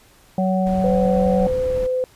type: harmonic tone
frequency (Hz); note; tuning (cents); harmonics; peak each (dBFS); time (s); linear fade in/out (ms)
187.4; F#3; +22; 1 / 3 / 4; -18 / -23 / -24; 0.38-1.47; 2
type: noise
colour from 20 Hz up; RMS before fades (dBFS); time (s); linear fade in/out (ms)
brown; -30; 0.66-1.87; 10
type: tone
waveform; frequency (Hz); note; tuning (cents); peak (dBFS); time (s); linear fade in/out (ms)
sine; 510; C5; -44; -18; 0.84-2.04; 0
effects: pink hiss -52 dBFS RMS until 2.15 s + resampled to 32000 Hz